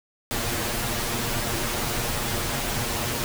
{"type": "noise with comb filter", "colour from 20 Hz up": "pink", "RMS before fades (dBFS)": -27, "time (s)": [0.31, 3.24], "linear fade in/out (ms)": 0, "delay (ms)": 8.5, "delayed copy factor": 0.8, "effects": []}